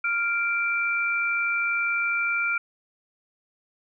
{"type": "tone pair together", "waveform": "sine", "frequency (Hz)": [1396.7, 2349], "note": ["F6", "D7"], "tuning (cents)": [0, 0], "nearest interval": "major sixth", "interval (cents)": 900, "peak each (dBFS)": -25, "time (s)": [0.04, 2.58], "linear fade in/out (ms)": 5, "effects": []}